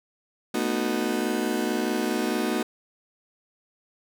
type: chord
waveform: 35% pulse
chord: B dominant seventh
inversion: third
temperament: just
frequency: 222.2 / 246.9 / 308.7 / 370.4 Hz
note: A3 / B3 / D#4 / F#4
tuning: +17 / 0 / -14 / +2 cents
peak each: -28 dBFS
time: 0.54-2.63 s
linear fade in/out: 5 ms
effects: none